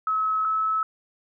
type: tone pair in turn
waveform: sine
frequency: 1288 / 1298.5 Hz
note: E6 / E6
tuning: -41 / -26 cents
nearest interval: unison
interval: 15 cents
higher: second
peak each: -21 dBFS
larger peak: neither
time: 0.07-0.45 / 0.45-0.83 s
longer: neither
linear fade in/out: 2 ms
effects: none